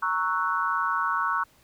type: chord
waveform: sine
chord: F# dominant seventh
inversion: first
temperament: equal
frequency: 932.3 / 1108.7 / 1318.5 / 1480 Hz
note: A#5 / C#6 / E6 / F#6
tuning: 0 / 0 / 0 / 0 cents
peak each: -31 / -27 / -29 / -29 dBFS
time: 0.02-1.44 s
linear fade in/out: 10 ms
effects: pink hiss -60 dBFS RMS until 1.63 s